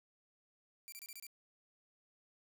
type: tone bursts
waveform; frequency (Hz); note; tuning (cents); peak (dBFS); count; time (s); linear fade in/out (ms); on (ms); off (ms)
5% pulse; 2349; D7; 0; -38; 6; 0.88-1.267; 0; 42; 27
effects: 11-bit